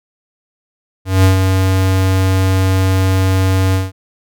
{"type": "tone with ADSR envelope", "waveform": "square", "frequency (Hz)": 94.6, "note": "F#2", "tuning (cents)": 39, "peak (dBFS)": -6, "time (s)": [1.05, 3.92], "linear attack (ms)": 190, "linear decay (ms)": 120, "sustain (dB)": -5, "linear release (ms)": 180, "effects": []}